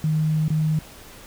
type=tone with dropouts; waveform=sine; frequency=155.56 Hz; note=D#3; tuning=in tune; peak=-18 dBFS; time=0.04-0.79 s; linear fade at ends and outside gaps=2 ms; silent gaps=0.482-0.503 s; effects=pink hiss -44 dBFS RMS until 1.26 s